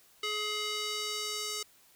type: tone with band-pass filter sweep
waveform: square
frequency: 422 Hz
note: G#4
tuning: 28 cents sharp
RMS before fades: -35 dBFS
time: 0.23-1.63 s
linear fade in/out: 5 ms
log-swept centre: 3200 to 6200 Hz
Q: 1.2
effects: white hiss -62 dBFS RMS until 1.95 s